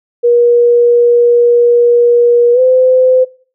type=tone with pitch glide; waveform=sine; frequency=478.1 to 512.4 Hz; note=A#4 to C5; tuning=+44 to -36 cents; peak=-5 dBFS; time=0.23-3.25 s; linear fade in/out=20 ms; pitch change=+120 cents; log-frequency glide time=2.53-2.6 s; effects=noise-tail reverb RT60 0.4 s tail -20 dB re dry